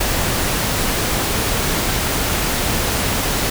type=noise with ADSR envelope; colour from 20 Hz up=pink; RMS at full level=-17 dBFS; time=0-3.5 s; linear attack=11 ms; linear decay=12 ms; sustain=-2 dB; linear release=5 ms; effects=none